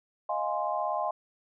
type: chord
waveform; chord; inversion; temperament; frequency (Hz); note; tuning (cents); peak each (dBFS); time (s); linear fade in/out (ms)
sine; F minor seventh; third; equal; 622.3 / 698.5 / 830.6 / 1046.5; Eb5 / F5 / Ab5 / C6; 0 / 0 / 0 / 0; -33; 0.29-1.11; 5
effects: none